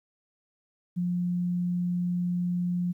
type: tone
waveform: sine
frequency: 177 Hz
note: F3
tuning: 23 cents sharp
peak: -25 dBFS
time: 0.96-2.93 s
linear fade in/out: 20 ms
effects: 11-bit